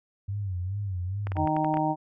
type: tone with vibrato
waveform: sine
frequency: 95.6 Hz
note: G2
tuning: 43 cents flat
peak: -28 dBFS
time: 0.28-1.46 s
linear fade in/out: 10 ms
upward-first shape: sine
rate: 2.4 Hz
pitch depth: 130 cents each way
type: clicks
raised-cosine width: 0.5 ms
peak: -21 dBFS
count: 8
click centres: 1.27 / 1.319 / 1.368 / 1.474 / 1.566 / 1.646 / 1.741 / 1.771 s
type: harmonic tone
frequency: 154.9 Hz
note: D#3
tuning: 7 cents flat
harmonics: 1 / 2 / 4 / 5 / 6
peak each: -31 / -28 / -32 / -28 / -30 dBFS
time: 1.35-1.96 s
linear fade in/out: 50 ms
effects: none